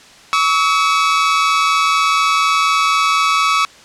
sawtooth tone pair together, 1129 / 1293.1 Hz, C#6 / E6, +31 / -34 cents, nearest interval major second, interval 235 cents, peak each -11 dBFS, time 0.33-3.65 s, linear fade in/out 0 ms, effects white hiss -42 dBFS RMS until 3.84 s + low-pass 6000 Hz 12 dB/octave

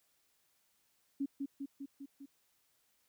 sine tone with echo, 277.2 Hz, C#4, in tune, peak -32 dBFS, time 1.2-1.26 s, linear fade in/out 10 ms, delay 200 ms, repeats 5, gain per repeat -3 dB, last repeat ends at 2.26 s, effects white hiss -75 dBFS RMS until 3.08 s

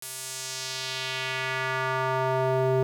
square tone with band-pass filter sweep, 130.81 Hz, C3, in tune, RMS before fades -28 dBFS, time 0.02-2.83 s, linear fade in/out 2 ms, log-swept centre 11000 to 440 Hz, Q 1.4, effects 9-bit

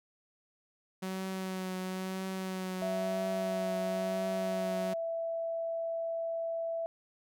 sawtooth tone with vibrato, 187.5 Hz, F#3, 23 cents sharp, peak -31 dBFS, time 1.02-4.94 s, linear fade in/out 10 ms, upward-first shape triangle, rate 1 Hz, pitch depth 22 cents each way
sine tone, 663 Hz, E5, 10 cents sharp, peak -32 dBFS, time 2.82-6.86 s, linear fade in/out 0 ms
effects none

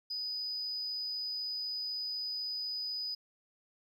triangle tone, 4978 Hz, D#8, in tune, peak -32 dBFS, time 0.1-3.15 s, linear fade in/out 10 ms, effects tanh soft clip ceiling -32 dBFS

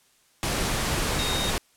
sine tone in noise, 3729 Hz, A#7, in tune, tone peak -29 dBFS, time 1.19-1.5 s, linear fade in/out 0 ms, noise pink, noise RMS -26 dBFS, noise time 0.43-1.58 s, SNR -6 dB, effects white hiss -62 dBFS RMS until 1.76 s + low-pass 11000 Hz 12 dB/octave

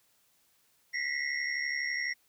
sine tone cluster, 1912 / 1984 / 2126 / 5570 Hz, A#6 / B6 / C7 / F8, +43 / +7 / +27 / -5 cents, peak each -37 / -33 / -38 / -39 dBFS, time 0.93-2.14 s, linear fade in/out 20 ms, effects white hiss -69 dBFS RMS until 2.28 s

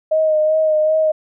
sine tone with vibrato, 623 Hz, D#5, 2 cents sharp, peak -12 dBFS, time 0.11-1.12 s, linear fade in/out 10 ms, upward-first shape sine, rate 2.6 Hz, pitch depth 25 cents each way, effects none

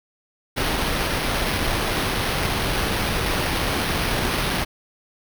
pink noise with sample-and-hold, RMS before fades -23 dBFS, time 0.56-4.65 s, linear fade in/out 20 ms, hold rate 7350 Hz, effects none

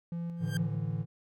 triangle tone with tremolo, 169.9 Hz, F3, 47 cents flat, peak -31 dBFS, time 0.12-0.75 s, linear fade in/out 2 ms, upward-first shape square, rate 2.8 Hz, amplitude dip 35%
sawtooth tone with exponential growth, 1585 Hz, G6, 19 cents sharp, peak -31 dBFS, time 0.37-0.57 s, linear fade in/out 2 ms, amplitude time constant 42 ms
triangle chord, A suspended fourth, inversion none, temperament equal, 110 / 146.83 / 164.81 Hz, A2 / D3 / E3, 0 / 0 / 0 cents, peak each -33 dBFS, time 0.39-1.06 s, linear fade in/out 50 ms
effects none

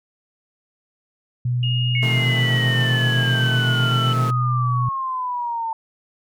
sine tone, 123 Hz, B2, 7 cents flat, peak -18 dBFS, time 1.45-4.89 s, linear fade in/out 5 ms
sine tone with pitch glide, 2855 to 2990 Hz, F7 to F#7, +37 to +17 cents, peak -24 dBFS, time 1.63-4.13 s, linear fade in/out 2 ms, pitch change +80 cents, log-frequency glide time 2.1-2.51 s
sine exponential sweep, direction down, 2217 to 893 Hz, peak -22 dBFS, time 1.95-5.73 s, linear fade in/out 2 ms
sawtooth chord, F dominant seventh, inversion second, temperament equal, 130.81 / 155.56 / 174.61 / 220 Hz, C3 / Eb3 / F3 / A3, 0 / 0 / 0 / 0 cents, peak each -25 / -27 / -30 / -26 dBFS, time 2.02-4.31 s, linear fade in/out 10 ms
effects none

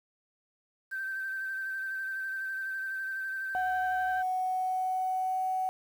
sine tone with vibrato, 1556 Hz, G6, 13 cents flat, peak -32 dBFS, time 0.91-4.23 s, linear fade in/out 20 ms, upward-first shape sine, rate 12 Hz, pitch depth 20 cents each way
sine tone with pitch glide, 740 to 749.9 Hz, F#5 to F#5, 0 to +23 cents, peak -27 dBFS, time 3.55-5.69 s, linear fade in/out 0 ms, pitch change +23 cents, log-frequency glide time 3.94-5.42 s
effects tanh soft clip ceiling -21 dBFS + 9-bit

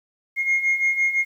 sine beating tone pair, 2139 / 2144.9 Hz, C7 / C7, +38 / +42 cents, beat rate 5.9 Hz, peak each -23 / -18 dBFS, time 0.36-1.25 s, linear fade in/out 50 ms, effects tanh soft clip ceiling -14 dBFS + 9-bit

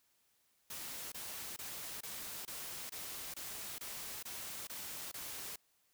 white noise bursts, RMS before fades -45 dBFS, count 11, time 0.7-5.56 s, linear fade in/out 5 ms, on 420 ms, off 24 ms, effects white hiss -75 dBFS RMS until 5.93 s

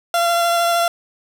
30% pulse tone with vibrato, 685 Hz, F5, 34 cents flat, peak -12 dBFS, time 0.14-0.88 s, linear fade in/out 2 ms, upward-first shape sine, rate 13 Hz, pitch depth 12 cents each way, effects none

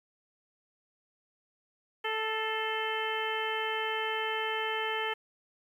harmonic tone with a mistuned harmonic, 440 Hz, A4, in tune, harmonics 1 / 2 / 3 / 4 / 5 / 6 / 7, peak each -36 / -36 / -39 / -37 / -39 / -40 / -38 dBFS, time 2.04-5.14 s, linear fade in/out 10 ms, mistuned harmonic 5, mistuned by -51 cents, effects 10-bit

